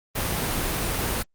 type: noise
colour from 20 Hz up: pink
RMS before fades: -26 dBFS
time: 0.15-1.23 s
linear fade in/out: 10 ms
effects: Opus 32 kbps